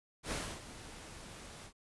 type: noise with ADSR envelope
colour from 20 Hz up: pink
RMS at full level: -37 dBFS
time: 0.23-1.73 s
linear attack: 80 ms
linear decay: 290 ms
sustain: -13 dB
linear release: 83 ms
effects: resampled to 24000 Hz